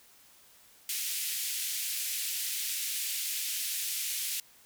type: band-pass noise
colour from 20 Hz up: white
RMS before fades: -34 dBFS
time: 0.89-4.4 s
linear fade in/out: 2 ms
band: 2200 to 16000 Hz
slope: 24 dB/octave
effects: white hiss -59 dBFS RMS until 4.65 s